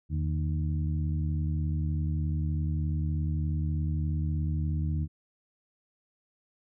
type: harmonic tone with a mistuned harmonic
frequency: 76.7 Hz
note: D#2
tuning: 24 cents flat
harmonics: 1 / 2 / 3 / 4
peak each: -28 / -31 / -41 / -42 dBFS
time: 0.09-5.08 s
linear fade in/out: 50 ms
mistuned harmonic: 1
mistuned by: +110 cents
effects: none